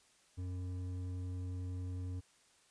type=tone with hard clipping; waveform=sine; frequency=91.1 Hz; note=F#2; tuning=26 cents flat; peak=-40 dBFS; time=0.37-2.21 s; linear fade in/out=20 ms; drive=8 dB; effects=white hiss -68 dBFS RMS until 2.7 s + resampled to 22050 Hz